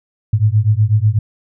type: beating tone pair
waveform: sine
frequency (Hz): 103 / 111.1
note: G#2 / A2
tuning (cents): -14 / +17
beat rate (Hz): 8.1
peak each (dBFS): -13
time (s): 0.33-1.19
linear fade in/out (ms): 5
effects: none